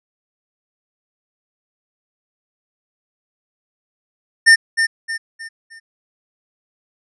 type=tone with echo; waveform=square; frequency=1810 Hz; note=A6; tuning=48 cents sharp; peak=-6 dBFS; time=4.46-4.56 s; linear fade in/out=20 ms; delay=310 ms; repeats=4; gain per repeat=-8 dB; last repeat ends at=5.8 s; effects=resampled to 22050 Hz